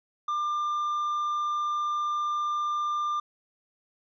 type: tone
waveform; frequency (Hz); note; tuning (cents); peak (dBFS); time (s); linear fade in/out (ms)
triangle; 1195; D6; +30; -24; 0.28-3.2; 5
effects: resampled to 16000 Hz